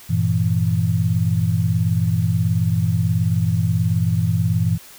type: chord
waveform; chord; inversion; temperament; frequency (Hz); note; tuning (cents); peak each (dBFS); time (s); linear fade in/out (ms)
sine; E diminished; first; equal; 98 / 116.54 / 164.81; G2 / Bb2 / E3; 0 / 0 / 0; -20; 0.09-4.78; 20
effects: white hiss -43 dBFS RMS until 4.98 s